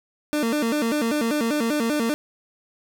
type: tone with vibrato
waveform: 30% pulse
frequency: 261.6 Hz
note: C4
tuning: in tune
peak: -18 dBFS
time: 0.33-2.14 s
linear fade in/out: 0 ms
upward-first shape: square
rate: 5.1 Hz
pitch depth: 230 cents each way
effects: none